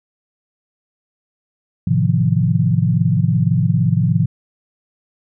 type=chord; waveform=sine; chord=F dominant seventh; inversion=first; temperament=just; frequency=109.13 / 130.96 / 157.15 / 174.61 Hz; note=A2 / C3 / Eb3 / F3; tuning=-14 / +2 / +18 / 0 cents; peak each=-18 dBFS; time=1.87-4.26 s; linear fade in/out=5 ms; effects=none